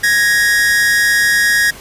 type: tone pair together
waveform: 45% pulse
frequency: 1661.2 / 1871.6 Hz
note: G#6 / A#6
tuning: 0 / +6 cents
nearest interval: major second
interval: 206 cents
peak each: -13 / -13 dBFS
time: 0.03-1.71 s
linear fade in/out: 10 ms
effects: pink hiss -35 dBFS RMS until 1.8 s + resampled to 32000 Hz